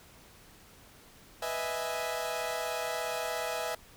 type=chord; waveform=sawtooth; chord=E major seventh; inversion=second; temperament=equal; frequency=493.9 / 622.3 / 659.3 / 830.6 Hz; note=B4 / D#5 / E5 / G#5; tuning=0 / 0 / 0 / 0 cents; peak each=-35 / -35 / -32 / -35 dBFS; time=1.42-3.75 s; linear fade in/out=5 ms; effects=pink hiss -56 dBFS RMS until 3.96 s